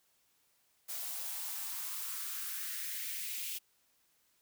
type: noise with high-pass filter sweep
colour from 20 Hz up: blue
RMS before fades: -40 dBFS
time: 0.88-3.59 s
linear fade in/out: 20 ms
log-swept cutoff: 570 to 2700 Hz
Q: 2.6
effects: white hiss -73 dBFS RMS until 4.41 s